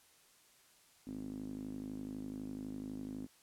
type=tone with band-pass filter; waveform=sawtooth; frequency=52 Hz; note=G#1; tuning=3 cents sharp; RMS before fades=-44 dBFS; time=1.06-3.27 s; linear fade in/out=20 ms; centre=260 Hz; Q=5.8; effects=white hiss -66 dBFS RMS until 3.42 s + low-pass 12000 Hz 12 dB/octave